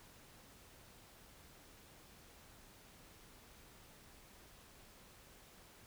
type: silence
effects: pink hiss -61 dBFS RMS until 5.86 s